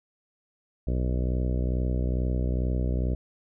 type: harmonic tone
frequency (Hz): 62.3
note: B1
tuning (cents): +16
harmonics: 1 / 2 / 3 / 4 / 5 / 6 / 7 / 8 / 9 / 10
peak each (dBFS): -25 / -31 / -35 / -37 / -39 / -41 / -42 / -43 / -44 / -45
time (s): 0.87-3.15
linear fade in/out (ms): 5
effects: none